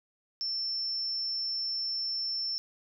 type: tone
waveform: sine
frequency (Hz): 5370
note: E8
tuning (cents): +31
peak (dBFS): -30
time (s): 0.41-2.58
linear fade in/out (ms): 0
effects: none